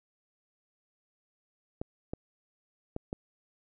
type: clicks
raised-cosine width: 2 ms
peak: -21 dBFS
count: 4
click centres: 1.815 / 2.135 / 2.964 / 3.129 s
effects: none